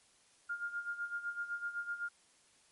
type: tone with tremolo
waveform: sine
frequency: 1410 Hz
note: F6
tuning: 16 cents sharp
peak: -34 dBFS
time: 0.49-2.09 s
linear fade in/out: 10 ms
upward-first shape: sine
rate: 7.9 Hz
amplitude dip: 75%
effects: white hiss -67 dBFS RMS until 2.71 s + MP3 48 kbps